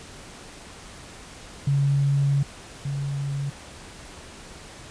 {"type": "tone pair in turn", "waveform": "sine", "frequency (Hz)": [140.1, 140.1], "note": ["C#3", "C#3"], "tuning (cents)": [19, 19], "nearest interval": "unison", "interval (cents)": 0, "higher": "neither", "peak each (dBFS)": [-18, -25], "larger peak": "first", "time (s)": [[1.67, 2.43], [2.85, 3.5]], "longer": "first", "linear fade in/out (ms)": 5, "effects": ["pink hiss -43 dBFS RMS until 4.9 s", "resampled to 22050 Hz"]}